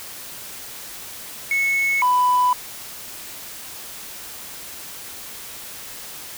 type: tone pair in turn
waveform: triangle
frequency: 2200 / 994.2 Hz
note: C#7 / B5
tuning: -14 / +11 cents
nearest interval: octave + major second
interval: 1375 cents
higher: first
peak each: -15 / -11 dBFS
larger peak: second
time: 1.51-2.02 / 2.02-2.53 s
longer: neither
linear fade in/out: 2 ms
effects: tanh soft clip ceiling -11 dBFS + white hiss -36 dBFS RMS until 6.37 s